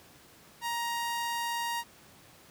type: tone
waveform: sawtooth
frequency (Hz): 939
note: A#5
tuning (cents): +12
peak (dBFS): -27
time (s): 0.61-1.84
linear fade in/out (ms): 50
effects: pink hiss -56 dBFS RMS until 2.5 s + high-pass 80 Hz 12 dB/octave